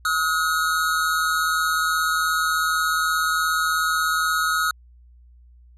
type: tone pair together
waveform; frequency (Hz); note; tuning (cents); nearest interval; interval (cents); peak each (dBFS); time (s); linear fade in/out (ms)
square; 1277 / 1439.6; D#6 / F#6; +45 / -48; major second; 207; -23; 0.05-4.71; 2
effects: added 60 Hz sine -47 dBFS peak until 5.77 s + resampled to 32000 Hz